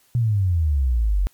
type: exponential sweep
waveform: sine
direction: down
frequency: 123.47 to 44.5 Hz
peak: -16 dBFS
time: 0.15-1.27 s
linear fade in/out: 0 ms
effects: white hiss -59 dBFS RMS until 1.33 s + MP3 96 kbps